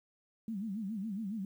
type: tone with vibrato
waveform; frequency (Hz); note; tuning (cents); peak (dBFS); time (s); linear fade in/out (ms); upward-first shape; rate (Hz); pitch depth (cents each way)
sine; 207.7; G#3; 0; -35; 0.48-1.45; 2; sine; 7.2; 170
effects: 11-bit